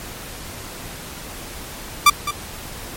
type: tone with echo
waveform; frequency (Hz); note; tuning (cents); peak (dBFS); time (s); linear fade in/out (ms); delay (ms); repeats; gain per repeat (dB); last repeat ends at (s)
sawtooth; 1174.7; D6; 0; -3; 2.06-2.1; 5; 210; 1; -13; 2.31
effects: pink hiss -34 dBFS RMS until 2.96 s + MP3 64 kbps